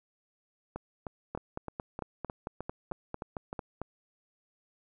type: two click trains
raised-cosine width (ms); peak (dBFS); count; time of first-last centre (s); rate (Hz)
1; -23 / -21; 10 / 12; 0.76-3.529 / 1.35-3.816; 3.25 / 4.46
effects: none